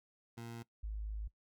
20% pulse / sine tone pair in turn, 116.54 / 52.77 Hz, A#2 / G#1, 0 / +28 cents, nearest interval octave + major second, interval 1372 cents, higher first, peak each -40 / -38 dBFS, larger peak second, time 0.37-0.63 / 0.83-1.28 s, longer second, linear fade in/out 10 ms, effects noise-tail reverb RT60 0.1 s tail -19 dB re dry

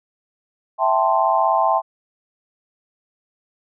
sine chord, A minor seventh, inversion second, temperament equal, 659.3 / 784 / 880 / 1046.5 Hz, E5 / G5 / A5 / C6, 0 / 0 / 0 / 0 cents, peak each -20 dBFS, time 0.78-1.82 s, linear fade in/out 50 ms, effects none

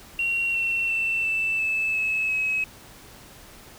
sine tone with pitch steps, 2744 / 2712 / 2681 / 2651 / 2620 / 2590 / 2560 Hz, F7 / E7 / E7 / E7 / E7 / E7 / D#7, -31 / +49 / +29 / +9 / -11 / -31 / +49 cents, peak -21 dBFS, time 0.19-2.64 s, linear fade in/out 2 ms, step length 350 ms, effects tanh soft clip ceiling -17 dBFS + pink hiss -47 dBFS RMS until 3.78 s

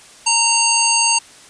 harmonic tone with a mistuned harmonic, 920 Hz, A#5, 23 cents flat, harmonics 1 / 3 / 5 / 7 / 9, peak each -19 / -19 / -19 / -19 / -19 dBFS, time 0.26-1.19 s, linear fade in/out 10 ms, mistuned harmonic 9, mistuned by -26 cents, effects white hiss -43 dBFS RMS until 1.49 s + resampled to 22050 Hz

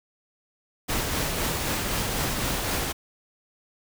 pink noise with tremolo, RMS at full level -26 dBFS, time 0.88-2.93 s, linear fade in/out 20 ms, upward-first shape triangle, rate 3.9 Hz, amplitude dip 30%, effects none

